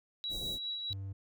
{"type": "tone with tremolo", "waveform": "sine", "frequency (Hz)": 3896, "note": "B7", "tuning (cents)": -24, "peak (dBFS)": -34, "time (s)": [0.24, 0.93], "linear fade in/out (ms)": 0, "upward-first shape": "sine", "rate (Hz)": 4.9, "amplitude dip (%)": 35}
{"type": "band-stop noise", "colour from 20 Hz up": "pink", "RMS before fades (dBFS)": -43, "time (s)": [0.29, 0.59], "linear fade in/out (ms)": 50, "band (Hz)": [570, 6900], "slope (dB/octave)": 24}
{"type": "tone", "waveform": "triangle", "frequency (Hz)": 97.4, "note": "G2", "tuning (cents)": -11, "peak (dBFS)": -36, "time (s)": [0.9, 1.13], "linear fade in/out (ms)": 10}
{"effects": []}